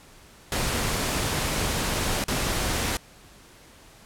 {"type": "noise with dropouts", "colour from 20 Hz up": "pink", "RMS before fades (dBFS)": -26, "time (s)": [0.52, 2.97], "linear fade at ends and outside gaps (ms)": 1, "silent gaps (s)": [2.24, 2.282], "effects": ["pink hiss -51 dBFS RMS until 4.05 s", "low-pass 12000 Hz 12 dB/octave"]}